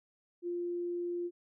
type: tone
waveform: sine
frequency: 349.2 Hz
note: F4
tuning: in tune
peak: -33 dBFS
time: 0.42-1.31 s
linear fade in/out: 50 ms
effects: none